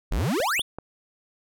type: exponential sweep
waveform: square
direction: up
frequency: 34.49 to 3721 Hz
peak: -23 dBFS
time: 0.11-0.62 s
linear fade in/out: 10 ms
type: click train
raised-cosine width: 1 ms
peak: -20 dBFS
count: 4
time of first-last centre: 0.21-0.786 s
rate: 5.21 Hz
effects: none